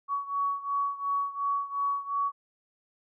sine beating tone pair, 1124 / 1126.8 Hz, C#6 / C#6, +24 / +28 cents, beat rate 2.8 Hz, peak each -29 / -32 dBFS, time 0.08-2.32 s, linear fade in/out 50 ms, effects none

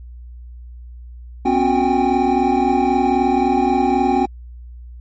triangle tone cluster, 251 / 274.8 / 364 / 772 / 811 Hz, B3 / C#4 / F#4 / G5 / G#5, +28 / -15 / -28 / -27 / -41 cents, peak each -18 dBFS, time 1.45-4.26 s, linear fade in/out 10 ms, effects added 60 Hz sine -33 dBFS peak until 5 s + MP3 32 kbps

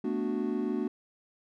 triangle chord, B minor seventh, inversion third, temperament equal, 220 / 246.9 / 293.7 / 370 Hz, A3 / B3 / D4 / F#4, 0 / 0 / 0 / 0 cents, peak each -32 dBFS, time 0.04-0.88 s, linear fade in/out 5 ms, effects none

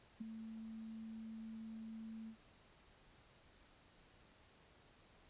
sine tone with ADSR envelope, 222.5 Hz, A3, 20 cents sharp, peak -40 dBFS, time 0.2-2.37 s, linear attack 12 ms, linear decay 15 ms, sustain -7 dB, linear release 92 ms, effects pink hiss -67 dBFS RMS until 5.29 s + resampled to 8000 Hz

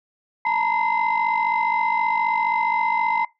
sine tone cluster, 881 / 936 / 980 / 2068 Hz, A5 / A#5 / B5 / C7, +2 / +7 / -14 / -21 cents, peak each -23 / -21 / -27 / -24 dBFS, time 0.45-3.25 s, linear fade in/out 5 ms, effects noise-tail reverb RT60 0.2 s tail -22 dB re dry + tanh soft clip ceiling -12 dBFS

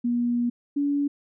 sine tone pair in turn, 240.1 / 285.5 Hz, B3 / D4, -49 / -49 cents, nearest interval minor third, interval 300 cents, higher second, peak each -21 dBFS, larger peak neither, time 0.04-0.5 / 0.76-1.08 s, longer first, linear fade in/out 10 ms, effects none

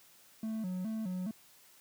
triangle tone with vibrato, 201 Hz, G3, 44 cents sharp, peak -32 dBFS, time 0.43-1.31 s, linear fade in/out 2 ms, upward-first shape square, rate 2.4 Hz, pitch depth 160 cents each way, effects white hiss -61 dBFS RMS until 1.8 s + high-pass 80 Hz 12 dB/octave

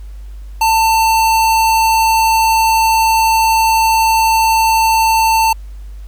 square tone, 894 Hz, A5, 27 cents sharp, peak -10 dBFS, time 0.61-5.53 s, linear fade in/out 5 ms, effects added 50 Hz sine -27 dBFS peak until 6.07 s + pink hiss -51 dBFS RMS until 6.07 s

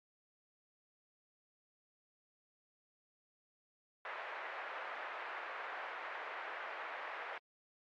white band-pass noise, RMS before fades -45 dBFS, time 4.05-7.38 s, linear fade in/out 2 ms, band 530 to 2000 Hz, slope 24 dB/octave, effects AAC 64 kbps

